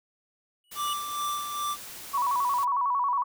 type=tone with exponential growth; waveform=square; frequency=2928 Hz; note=F#7; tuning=19 cents flat; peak=-30 dBFS; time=0.64-0.93 s; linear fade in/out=1 ms; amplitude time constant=61 ms
type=noise; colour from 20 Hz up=white; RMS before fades=-42 dBFS; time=0.71-2.65 s; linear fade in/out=10 ms
type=tone with tremolo; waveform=square; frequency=1174.7 Hz; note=D6; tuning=in tune; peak=-28 dBFS; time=0.75-1.77 s; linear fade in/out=50 ms; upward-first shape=sine; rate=2.4 Hz; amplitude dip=50%
type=tone with vibrato; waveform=sine; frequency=1046.5 Hz; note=C6; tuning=in tune; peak=-23 dBFS; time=2.13-3.24 s; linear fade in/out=20 ms; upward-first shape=square; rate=11 Hz; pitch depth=110 cents each way
effects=none